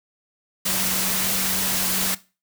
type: tone in noise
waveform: sine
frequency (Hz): 188.6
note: F#3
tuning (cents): +33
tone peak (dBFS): -32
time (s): 0.65-2.15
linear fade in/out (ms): 10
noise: white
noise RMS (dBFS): -23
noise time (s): 0.65-2.15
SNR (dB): -12
effects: noise-tail reverb RT60 0.3 s tail -18 dB re dry